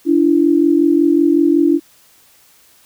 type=tone pair together; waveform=sine; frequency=291.2 / 336.6 Hz; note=D4 / E4; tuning=-15 / +36 cents; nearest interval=minor third; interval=251 cents; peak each=-12 / -12 dBFS; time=0.05-1.8 s; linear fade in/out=50 ms; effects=white hiss -50 dBFS RMS until 2.85 s